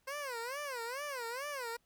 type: tone with vibrato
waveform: 15% pulse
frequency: 520 Hz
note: C5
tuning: 11 cents flat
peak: -32 dBFS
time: 0.07-1.77 s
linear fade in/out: 10 ms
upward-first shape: sine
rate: 2.3 Hz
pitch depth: 220 cents each way
effects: pink hiss -75 dBFS RMS until 1.85 s